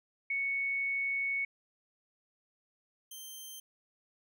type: tone pair in turn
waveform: sine / 10% pulse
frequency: 2217 / 3135 Hz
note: C#7 / G7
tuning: 0 / -1 cents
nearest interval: tritone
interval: 599 cents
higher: second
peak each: -30 / -36 dBFS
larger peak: first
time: 0.3-1.45 / 3.11-3.6 s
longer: first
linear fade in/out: 5 ms
effects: none